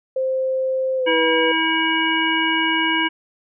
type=tone with pitch glide; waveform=sine; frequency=523.3 to 488.3 Hz; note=C5 to B4; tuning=0 to -20 cents; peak=-18 dBFS; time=0.16-1.52 s; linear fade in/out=5 ms; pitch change=-120 cents; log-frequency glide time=0.97-1.15 s
type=harmonic tone; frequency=322.8 Hz; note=E4; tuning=36 cents flat; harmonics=1 / 3 / 5 / 7 / 9; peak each=-23 / -23 / -23 / -23 / -23 dBFS; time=1.06-3.09 s; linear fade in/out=20 ms
effects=none